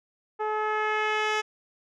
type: tone with low-pass filter sweep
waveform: 10% pulse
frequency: 428.5 Hz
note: A4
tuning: 46 cents flat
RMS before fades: -27 dBFS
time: 0.39-1.42 s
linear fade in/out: 20 ms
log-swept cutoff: 890 to 4800 Hz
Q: 1.1
effects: none